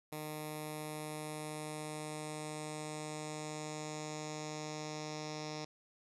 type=tone with low-pass filter sweep; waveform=10% pulse; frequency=153 Hz; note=D#3; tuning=29 cents flat; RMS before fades=-43 dBFS; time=0.12-5.65 s; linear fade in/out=5 ms; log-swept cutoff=12000 to 5600 Hz; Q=3.5; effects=none